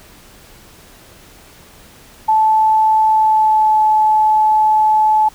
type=tone with pitch glide; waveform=sine; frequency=872 to 862.5 Hz; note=A5 to A5; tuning=-16 to -35 cents; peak=-9 dBFS; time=2.28-5.29 s; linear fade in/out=10 ms; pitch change=-19 cents; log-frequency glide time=3.08-3.81 s; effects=pink hiss -43 dBFS RMS until 5.34 s